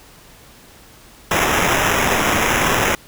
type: noise with sample-and-hold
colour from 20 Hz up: white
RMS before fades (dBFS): -17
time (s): 1.31-2.95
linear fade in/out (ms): 2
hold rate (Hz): 4410
effects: pink hiss -45 dBFS RMS until 3.07 s

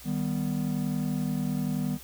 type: chord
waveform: triangle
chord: Eb augmented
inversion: none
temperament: equal with one note detuned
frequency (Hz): 154.94 / 196 / 246.9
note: Eb3 / G3 / B3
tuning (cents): -7 / 0 / 0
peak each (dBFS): -29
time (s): 0.04-1.99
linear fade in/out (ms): 50
effects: added 60 Hz sine -51 dBFS peak until 2.03 s + white hiss -48 dBFS RMS until 2.03 s

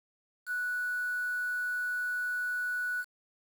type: tone with quantisation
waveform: sine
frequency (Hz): 1476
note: F#6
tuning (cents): -5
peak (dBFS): -30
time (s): 0.46-3.05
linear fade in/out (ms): 50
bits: 8
effects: none

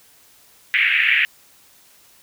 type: band-pass noise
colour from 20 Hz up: pink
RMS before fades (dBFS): -17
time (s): 0.74-1.25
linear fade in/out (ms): 0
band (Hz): 1800 to 2700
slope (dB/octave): 48
effects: white hiss -52 dBFS RMS until 2.22 s

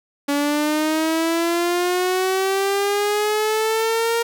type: linear sweep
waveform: sawtooth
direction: up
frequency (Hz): 283.2 to 466.6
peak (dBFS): -14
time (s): 0.28-4.23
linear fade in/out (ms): 10
effects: none

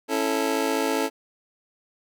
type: chord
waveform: 25% pulse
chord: A major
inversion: first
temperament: just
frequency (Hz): 275 / 330 / 440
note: C#4 / E4 / A4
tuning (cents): -14 / +2 / 0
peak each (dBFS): -23 / -25 / -22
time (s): 0.08-1.1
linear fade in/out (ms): 50
effects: none

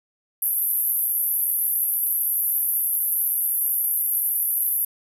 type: band-pass noise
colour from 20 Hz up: white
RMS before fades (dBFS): -23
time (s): 0.42-4.85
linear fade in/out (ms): 5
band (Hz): 11000 to 13000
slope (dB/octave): 96
effects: none

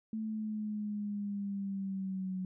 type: linear sweep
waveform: sine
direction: down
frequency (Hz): 220.3 to 185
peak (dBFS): -34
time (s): 0.13-2.45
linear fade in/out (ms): 2
effects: none

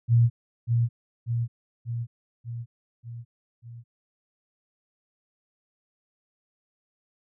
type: tone with echo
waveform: sine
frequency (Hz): 117.7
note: A#2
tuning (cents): +17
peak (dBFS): -15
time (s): 0.08-0.3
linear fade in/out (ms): 50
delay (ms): 590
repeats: 6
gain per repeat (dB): -4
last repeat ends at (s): 3.84
effects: none

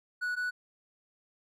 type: tone pair in turn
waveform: triangle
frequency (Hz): 1471 / 1477.5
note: F#6 / F#6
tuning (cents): -11 / -3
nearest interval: unison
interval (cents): 8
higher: second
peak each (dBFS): -28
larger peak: neither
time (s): 0.21-0.36 / 0.36-0.51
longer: neither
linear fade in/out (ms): 20
effects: none

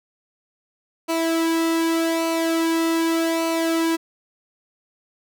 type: tone with flanger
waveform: sawtooth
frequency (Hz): 328.7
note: E4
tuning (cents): -5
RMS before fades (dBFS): -21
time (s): 1.08-3.97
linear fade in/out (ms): 20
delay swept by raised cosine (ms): 0.57 to 1.77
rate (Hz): 0.84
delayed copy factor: -0.6
effects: none

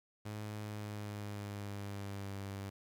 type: tone with pitch glide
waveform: sawtooth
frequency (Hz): 105.7 to 98.62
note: G#2 to G2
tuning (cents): +31 to +11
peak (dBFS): -37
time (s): 0.25-2.7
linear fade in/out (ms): 10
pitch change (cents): -120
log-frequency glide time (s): 0.62-2.38
effects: 11-bit

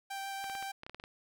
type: tone with vibrato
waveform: sawtooth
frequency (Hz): 784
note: G5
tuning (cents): 0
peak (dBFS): -34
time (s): 0.1-0.72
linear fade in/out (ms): 10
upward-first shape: triangle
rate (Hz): 6.9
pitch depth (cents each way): 9
type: clicks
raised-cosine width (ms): 0.3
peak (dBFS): -29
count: 10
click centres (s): 0.442 / 0.498 / 0.552 / 0.626 / 0.834 / 0.865 / 0.896 / 0.946 / 0.999 / 1.039
effects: none

